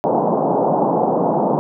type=band-pass noise; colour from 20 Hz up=white; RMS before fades=-17 dBFS; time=0.04-1.59 s; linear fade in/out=0 ms; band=150 to 910 Hz; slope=48 dB/octave; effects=none